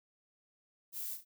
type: noise with echo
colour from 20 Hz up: violet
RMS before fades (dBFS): -41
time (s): 0.92-1.18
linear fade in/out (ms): 50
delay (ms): 35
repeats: 2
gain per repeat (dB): -7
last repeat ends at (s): 1.25
effects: none